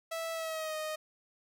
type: tone with pitch glide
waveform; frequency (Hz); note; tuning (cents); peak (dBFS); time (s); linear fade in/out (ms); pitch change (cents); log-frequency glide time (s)
sawtooth; 656 to 620.6; E5 to D#5; -9 to -5; -31; 0.11-0.96; 10; -96; 0.33-0.76
effects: none